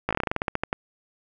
slowing click train, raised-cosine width 0.5 ms, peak -9 dBFS, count 15, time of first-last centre 0.09-0.729 s, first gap 17 ms, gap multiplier 1.14, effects none

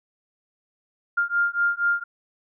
sine beating tone pair, 1400 / 1404.2 Hz, F6 / F6, +4 / +9 cents, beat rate 4.2 Hz, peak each -23 dBFS, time 1.17-2.04 s, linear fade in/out 10 ms, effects none

